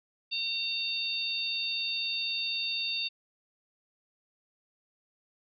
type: harmonic tone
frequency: 912 Hz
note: A#5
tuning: 38 cents flat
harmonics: 3 / 4 / 5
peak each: -34 / -34 / -34 dBFS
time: 0.31-3.09 s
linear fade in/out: 20 ms
effects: none